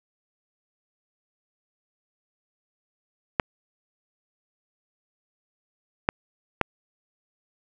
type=clicks; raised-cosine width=0.5 ms; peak=-4 dBFS; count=3; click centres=3.398 / 6.089 / 6.613 s; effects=none